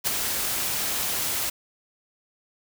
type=noise with ADSR envelope; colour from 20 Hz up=white; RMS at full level=-21 dBFS; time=0.04-1.5 s; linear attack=34 ms; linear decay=5 ms; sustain=-6 dB; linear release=8 ms; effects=none